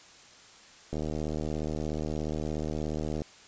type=click train; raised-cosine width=2 ms; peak=-20 dBFS; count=177; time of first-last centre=0.93-3.219 s; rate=76.9 Hz; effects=white hiss -53 dBFS RMS until 3.47 s + resampled to 16000 Hz